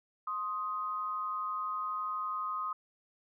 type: tone pair together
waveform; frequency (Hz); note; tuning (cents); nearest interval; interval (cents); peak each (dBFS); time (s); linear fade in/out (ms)
sine; 1052 / 1251; C6 / D#6; +9 / +9; minor third; 300; -38 / -34; 0.27-2.73; 5
effects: none